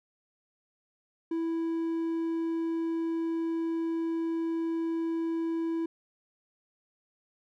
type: tone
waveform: triangle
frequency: 329.6 Hz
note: E4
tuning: in tune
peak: -26 dBFS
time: 1.31-5.86 s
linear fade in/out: 5 ms
effects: none

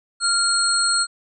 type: tone cluster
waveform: sine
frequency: 1393 / 4289 / 8080 Hz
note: F6 / C8 / B8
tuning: -5 / +42 / +39 cents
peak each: -21 dBFS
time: 0.2-1.07 s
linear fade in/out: 50 ms
effects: none

